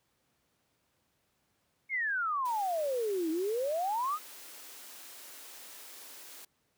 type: exponential two-way sweep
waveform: sine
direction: down then up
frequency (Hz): 2217 to 311.1 to 1299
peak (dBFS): -29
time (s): 1.89-4.19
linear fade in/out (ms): 50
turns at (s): 3.3
type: high-pass noise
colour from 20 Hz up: white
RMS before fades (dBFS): -49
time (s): 2.45-6.45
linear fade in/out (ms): 5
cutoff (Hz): 250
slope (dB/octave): 48
effects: pink hiss -75 dBFS RMS until 6.77 s + high-pass 80 Hz 12 dB/octave